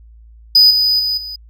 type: tone with level steps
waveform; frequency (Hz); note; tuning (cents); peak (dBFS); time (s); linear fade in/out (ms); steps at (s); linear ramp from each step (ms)
triangle; 4978; D#8; 0; -4 / -10 / -14 / -24; 0.55-1.36; 5; 0.7 / 0.99 / 1.17; 10
effects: added 56 Hz sine -39 dBFS peak until 1.49 s